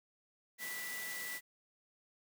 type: tone in noise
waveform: sine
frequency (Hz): 1971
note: B6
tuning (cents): -4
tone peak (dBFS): -42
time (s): 0.58-1.41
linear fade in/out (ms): 50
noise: white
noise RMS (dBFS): -45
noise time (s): 0.58-1.41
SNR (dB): 0
effects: high-pass 150 Hz 12 dB/octave